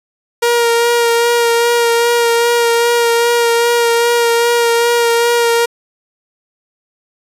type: tone with vibrato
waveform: sawtooth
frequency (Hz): 470.4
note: A#4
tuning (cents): +16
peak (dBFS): -6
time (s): 0.42-5.66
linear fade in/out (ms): 10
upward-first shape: sine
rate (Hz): 2.5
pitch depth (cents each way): 19
effects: resampled to 32000 Hz